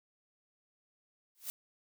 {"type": "noise with exponential growth", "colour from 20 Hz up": "blue", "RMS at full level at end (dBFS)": -35, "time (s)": [1.35, 1.5], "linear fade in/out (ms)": 0, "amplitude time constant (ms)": 31, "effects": []}